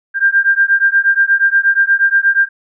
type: beating tone pair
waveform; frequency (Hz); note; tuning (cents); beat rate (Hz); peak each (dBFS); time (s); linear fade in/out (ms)
sine; 1589 / 1597.4; G6 / G6; +23 / +32; 8.4; -12; 0.14-2.49; 50
effects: none